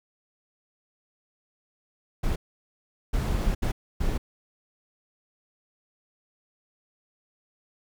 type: noise bursts at uneven times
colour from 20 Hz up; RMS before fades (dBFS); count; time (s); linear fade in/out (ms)
brown; -25; 4; 2.23-2.36 / 3.13-3.55 / 3.62-3.72 / 4-4.18; 10
effects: none